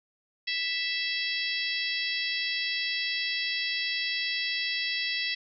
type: harmonic tone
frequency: 659.3 Hz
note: E5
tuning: in tune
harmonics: 3 / 4 / 5 / 6 / 7 / 8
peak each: -33 / -34 / -35 / -36 / -36 / -37 dBFS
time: 0.47-5.35 s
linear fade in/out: 10 ms
effects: none